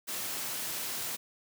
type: high-pass noise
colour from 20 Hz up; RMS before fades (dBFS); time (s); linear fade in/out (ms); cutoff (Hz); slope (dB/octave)
white; -36; 0.07-1.17; 20; 100; 24
effects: none